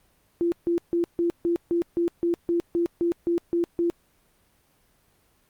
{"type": "tone bursts", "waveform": "sine", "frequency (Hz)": 342.3, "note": "F4", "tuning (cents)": -35, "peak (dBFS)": -20, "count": 14, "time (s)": [0.41, 3.9], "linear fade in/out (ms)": 0, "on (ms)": 110, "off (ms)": 150, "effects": ["pink hiss -64 dBFS RMS until 5.49 s", "Opus 32 kbps"]}